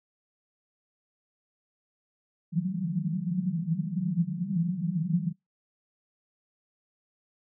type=band-pass noise; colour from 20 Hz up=pink; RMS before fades=-29 dBFS; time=2.52-5.33 s; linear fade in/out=20 ms; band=160 to 190 Hz; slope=96 dB/octave; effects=noise-tail reverb RT60 0.2 s tail -25 dB re dry